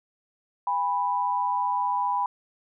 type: tone pair together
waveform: sine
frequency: 812.6 / 987.8 Hz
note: G#5 / B5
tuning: -38 / 0 cents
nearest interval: minor third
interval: 338 cents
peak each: -28 / -24 dBFS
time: 0.67-2.26 s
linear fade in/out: 2 ms
effects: none